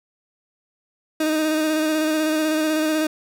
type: tone with vibrato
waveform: 30% pulse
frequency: 311.1 Hz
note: D#4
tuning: in tune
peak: -16 dBFS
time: 1.2-3.07 s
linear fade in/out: 5 ms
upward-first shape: square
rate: 16 Hz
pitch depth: 20 cents each way
effects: none